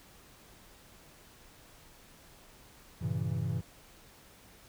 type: chord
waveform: triangle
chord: G diminished seventh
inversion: none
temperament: equal with one note detuned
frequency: 98 / 116.54 / 136.21 / 164.81 Hz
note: G2 / Bb2 / Db3 / Fb3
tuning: 0 / 0 / -30 / 0 cents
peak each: -34 dBFS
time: 3.01-3.61 s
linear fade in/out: 10 ms
effects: pink hiss -57 dBFS RMS until 4.68 s